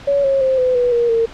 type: tone with pitch steps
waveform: sine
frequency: 563 / 543.8 / 525.3 / 507.4 / 490.1 / 473.4 / 457.3 Hz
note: C#5 / C#5 / C5 / B4 / B4 / A#4 / A#4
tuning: +27 / -33 / +7 / +47 / -13 / +27 / -33 cents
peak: -12 dBFS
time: 0.07-1.26 s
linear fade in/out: 10 ms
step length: 170 ms
effects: pink hiss -37 dBFS RMS until 1.33 s + low-pass 4000 Hz 12 dB/octave